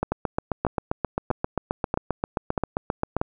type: two click trains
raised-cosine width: 1 ms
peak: -9 / -9 dBFS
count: 24 / 6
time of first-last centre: 0.12-3.166 / 0.03-3.215 s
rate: 7.55 / 1.57 Hz
effects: none